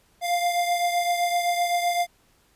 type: beating tone pair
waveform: square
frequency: 698.5 / 706.3 Hz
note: F5 / F5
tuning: 0 / +19 cents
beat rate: 7.8 Hz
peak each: -23 / -30 dBFS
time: 0.21-2.07 s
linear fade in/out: 50 ms
effects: pink hiss -62 dBFS RMS until 2.55 s + resampled to 32000 Hz

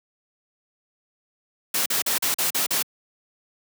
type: noise bursts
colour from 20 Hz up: white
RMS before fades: -23 dBFS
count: 7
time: 1.74-2.826 s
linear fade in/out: 5 ms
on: 120 ms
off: 41 ms
effects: high-pass 150 Hz 12 dB/octave

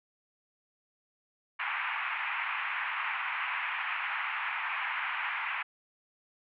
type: band-pass noise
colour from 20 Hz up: white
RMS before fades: -34 dBFS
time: 1.59-5.63 s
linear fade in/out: 10 ms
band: 850 to 2600 Hz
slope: 48 dB/octave
effects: none

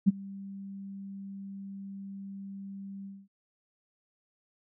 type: tone with ADSR envelope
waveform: sine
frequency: 196.4 Hz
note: G3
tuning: 4 cents sharp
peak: -15 dBFS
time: 0.06-3.28 s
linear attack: 24 ms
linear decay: 23 ms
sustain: -24 dB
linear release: 230 ms
effects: none

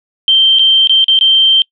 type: tone with dropouts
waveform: sine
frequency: 3136 Hz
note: G7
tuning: in tune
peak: -5 dBFS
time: 0.28-1.62 s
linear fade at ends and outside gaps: 1 ms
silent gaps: 0.587-0.593 / 0.873-0.895 / 1.043-1.082 / 1.19-1.21 s
effects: noise-tail reverb RT60 0.1 s tail -25 dB re dry

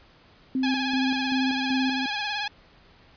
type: tone with tremolo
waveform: sine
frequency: 261.3 Hz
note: C4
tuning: 2 cents flat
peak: -22 dBFS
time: 0.55-2.06 s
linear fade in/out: 2 ms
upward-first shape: square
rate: 2.6 Hz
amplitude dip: 45%
type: tone with vibrato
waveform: 10% pulse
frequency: 830.6 Hz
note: G#5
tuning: in tune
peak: -18 dBFS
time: 0.63-2.48 s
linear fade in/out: 5 ms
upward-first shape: triangle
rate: 18 Hz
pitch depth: 60 cents each way
effects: pink hiss -55 dBFS RMS until 3.16 s + resampled to 11025 Hz

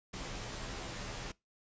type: noise with comb filter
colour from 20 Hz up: pink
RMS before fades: -42 dBFS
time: 0.13-1.32 s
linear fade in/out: 10 ms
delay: 13 ms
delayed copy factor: -0.7
effects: noise-tail reverb RT60 0.2 s tail -22 dB re dry + resampled to 16000 Hz

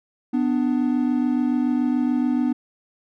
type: tone pair together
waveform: triangle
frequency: 249.3 / 296.3 Hz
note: B3 / D4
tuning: +16 / +15 cents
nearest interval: minor third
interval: 299 cents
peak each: -18 / -21 dBFS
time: 0.33-2.53 s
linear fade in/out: 10 ms
effects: none

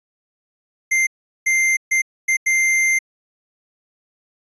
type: tone bursts at uneven times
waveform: square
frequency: 2093 Hz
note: C7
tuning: in tune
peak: -15 dBFS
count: 5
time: 0.91-1.07 / 1.46-1.77 / 1.91-2.02 / 2.28-2.37 / 2.46-2.99 s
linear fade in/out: 10 ms
effects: resampled to 22050 Hz

